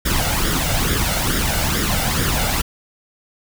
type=noise with flanger; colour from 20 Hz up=pink; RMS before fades=-19 dBFS; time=0.05-2.62 s; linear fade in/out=10 ms; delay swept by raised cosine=0.57 to 1.44 ms; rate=2.3 Hz; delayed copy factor=+0.6; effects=none